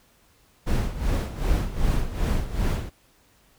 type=noise with tremolo; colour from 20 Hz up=brown; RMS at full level=-21 dBFS; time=0.66-2.9 s; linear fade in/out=20 ms; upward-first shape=sine; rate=2.6 Hz; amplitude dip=75%; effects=pink hiss -60 dBFS RMS until 3.58 s